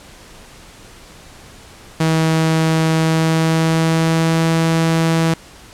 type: tone with pitch glide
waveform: sawtooth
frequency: 160.6 to 163.5 Hz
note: E3 to E3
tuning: -45 to -14 cents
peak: -9 dBFS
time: 2-5.34 s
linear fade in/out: 5 ms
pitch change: +31 cents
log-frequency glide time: 2.93-4.45 s
effects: pink hiss -41 dBFS RMS until 5.73 s + low-pass 10000 Hz 12 dB/octave